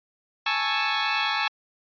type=chord; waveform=15% pulse; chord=A major seventh; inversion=third; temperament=equal; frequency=830.6 / 880 / 1108.7 / 1318.5 Hz; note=G#5 / A5 / C#6 / E6; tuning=0 / 0 / 0 / 0 cents; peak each=-22 dBFS; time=0.46-1.48 s; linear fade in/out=5 ms; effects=resampled to 11025 Hz